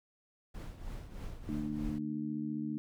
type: noise with tremolo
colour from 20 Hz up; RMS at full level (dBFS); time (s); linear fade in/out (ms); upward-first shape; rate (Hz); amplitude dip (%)
brown; -40; 0.54-1.99; 10; triangle; 3.2; 70
type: harmonic tone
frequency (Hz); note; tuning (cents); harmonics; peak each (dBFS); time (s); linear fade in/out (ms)
75; D2; +37; 2 / 3 / 4; -43 / -37 / -38; 1.49-2.78; 0
effects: none